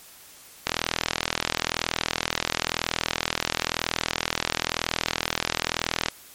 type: click train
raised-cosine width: 0.2 ms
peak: -4 dBFS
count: 223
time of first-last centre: 0.67-6.085 s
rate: 41 Hz
effects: white hiss -48 dBFS RMS until 6.34 s + MP3 64 kbps